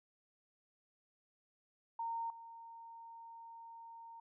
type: tone with level steps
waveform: sine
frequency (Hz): 920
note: A#5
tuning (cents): -23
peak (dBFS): -37 / -50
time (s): 1.99-4.2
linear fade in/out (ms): 5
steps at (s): 2.3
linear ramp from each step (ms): 2
effects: none

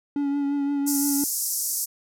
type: tone with vibrato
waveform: triangle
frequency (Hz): 283.1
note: C#4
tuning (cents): +37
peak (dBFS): -20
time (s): 0.16-1.24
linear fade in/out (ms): 2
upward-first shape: triangle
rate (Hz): 5.8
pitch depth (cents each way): 28
type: band-pass noise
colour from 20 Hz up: white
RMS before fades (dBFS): -27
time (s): 0.86-1.86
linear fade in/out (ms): 20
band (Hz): 5300 to 14000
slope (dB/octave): 48
effects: none

